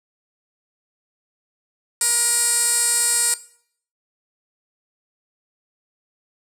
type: tone with band-pass filter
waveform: 15% pulse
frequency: 474.6 Hz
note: A#4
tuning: 31 cents sharp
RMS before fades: -19 dBFS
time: 2.01-3.34 s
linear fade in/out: 2 ms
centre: 8900 Hz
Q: 4.9
effects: noise-tail reverb RT60 0.6 s tail -18 dB re dry